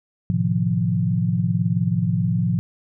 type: chord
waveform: sine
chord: F dominant seventh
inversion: first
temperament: equal with one note detuned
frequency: 110 / 128.34 / 155.56 / 174.61 Hz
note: A2 / C3 / Eb3 / F3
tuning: 0 / -33 / 0 / 0 cents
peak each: -23 / -25 / -26 / -21 dBFS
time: 0.3-2.59 s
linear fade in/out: 0 ms
effects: none